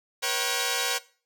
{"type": "tone cluster", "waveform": "5% pulse", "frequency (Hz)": [480.1, 545, 765], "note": ["B4", "C#5", "G5"], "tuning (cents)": [-49, -29, -42], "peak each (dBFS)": -18, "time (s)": [0.22, 0.99], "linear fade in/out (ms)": 20, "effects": ["noise-tail reverb RT60 0.4 s tail -19 dB re dry"]}